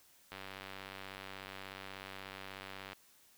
click train, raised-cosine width 0.3 ms, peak -29 dBFS, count 253, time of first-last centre 0.32-2.931 s, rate 96.5 Hz, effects white hiss -65 dBFS RMS until 3.37 s

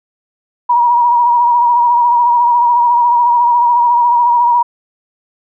sine tone with vibrato, 958 Hz, A#5, 47 cents sharp, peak -7 dBFS, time 0.69-4.63 s, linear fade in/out 10 ms, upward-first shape sine, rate 14 Hz, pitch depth 38 cents each way, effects none

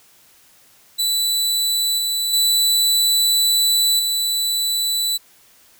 sawtooth tone with level steps, 3972 Hz, B7, 9 cents sharp, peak -14 / -16 / -11 / -15 dBFS, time 0.98-5.18 s, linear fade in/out 20 ms, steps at 1.98 / 2.33 / 3.99 s, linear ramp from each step 5 ms, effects white hiss -52 dBFS RMS until 5.79 s

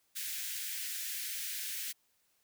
white high-pass noise, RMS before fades -39 dBFS, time 0.15-1.93 s, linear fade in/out 20 ms, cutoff 1600 Hz, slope 48 dB/octave, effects white hiss -74 dBFS RMS until 2.43 s

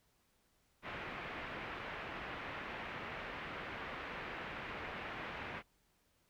white low-pass noise, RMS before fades -45 dBFS, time 0.82-5.63 s, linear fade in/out 50 ms, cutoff 2400 Hz, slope 24 dB/octave, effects pink hiss -75 dBFS RMS until 6.29 s

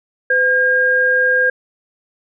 sine tone pair together, 507.2 / 1616 Hz, B4 / G#6, +46 / -48 cents, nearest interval octave + minor sixth, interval 2006 cents, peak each -18 / -12 dBFS, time 0.3-1.5 s, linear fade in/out 5 ms, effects none

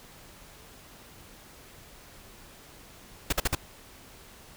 pink noise bursts, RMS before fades -25 dBFS, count 4, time 3.3-3.551 s, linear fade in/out 5 ms, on 26 ms, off 49 ms, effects pink hiss -51 dBFS RMS until 4.56 s

